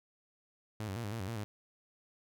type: tone with pitch steps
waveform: sawtooth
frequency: 108.2 / 96 / 117.6 / 102.3 / 114.7 / 94.4 / 115.9 / 104.3 Hz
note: A2 / G2 / A#2 / G#2 / A#2 / F#2 / A#2 / G#2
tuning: -29 / -36 / +16 / -26 / -28 / +35 / -10 / +8 cents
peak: -33 dBFS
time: 0.8-1.44 s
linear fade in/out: 0 ms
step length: 80 ms
effects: none